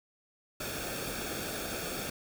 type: noise with comb filter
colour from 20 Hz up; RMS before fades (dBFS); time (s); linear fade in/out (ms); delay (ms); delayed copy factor
pink; -37; 0.6-2.1; 5; 1; -0.65
effects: none